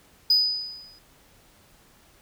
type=tone with exponential decay; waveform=sine; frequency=4978 Hz; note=D#8; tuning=in tune; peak=-12 dBFS; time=0.3-0.99 s; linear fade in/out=5 ms; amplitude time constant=150 ms; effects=tanh soft clip ceiling -14 dBFS + pink hiss -57 dBFS RMS until 2.21 s